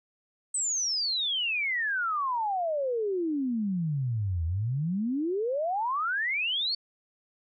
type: exponential two-way sweep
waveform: sine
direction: down then up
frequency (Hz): 8310 to 79.4 to 4548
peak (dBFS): -26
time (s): 0.54-6.75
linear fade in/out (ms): 5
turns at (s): 4.45
effects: none